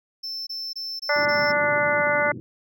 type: tone bursts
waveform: triangle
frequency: 5320 Hz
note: E8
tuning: 15 cents sharp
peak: -28 dBFS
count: 5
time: 0.23-1.522 s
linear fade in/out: 10 ms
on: 240 ms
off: 23 ms
type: harmonic tone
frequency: 292.9 Hz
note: D4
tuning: 5 cents flat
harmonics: 2 / 3 / 4 / 5 / 6 / 7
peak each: -23 / -28 / -29 / -24 / -32 / -25 dBFS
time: 1.09-2.32 s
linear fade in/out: 5 ms
type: band-pass noise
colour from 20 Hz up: white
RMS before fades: -36 dBFS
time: 1.16-2.4 s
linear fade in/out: 0 ms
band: 100 to 370 Hz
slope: 48 dB/octave
effects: none